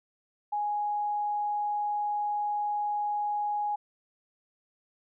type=tone; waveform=sine; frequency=830.6 Hz; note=G#5; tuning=in tune; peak=-27 dBFS; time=0.52-3.76 s; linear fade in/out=10 ms; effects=none